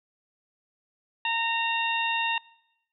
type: harmonic tone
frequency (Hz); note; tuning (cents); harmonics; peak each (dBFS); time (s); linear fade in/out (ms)
920; A#5; -23; 1 / 2 / 3 / 4; -29 / -32 / -28 / -34; 1.25-2.38; 2
effects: noise-tail reverb RT60 0.9 s tail -23 dB re dry